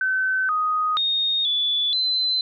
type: tone with pitch steps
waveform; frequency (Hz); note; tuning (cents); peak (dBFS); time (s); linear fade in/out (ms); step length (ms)
sine; 1527 / 1248 / 3703 / 3454 / 4053; G6 / D#6 / A#7 / A7 / B7; -46 / +5 / -12 / -33 / +44; -19; 0.01-2.41; 2; 480
effects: none